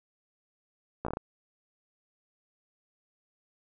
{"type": "slowing click train", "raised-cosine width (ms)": 1, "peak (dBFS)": -19, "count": 6, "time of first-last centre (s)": [1.05, 1.171], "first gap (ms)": 15, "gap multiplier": 1.24, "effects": []}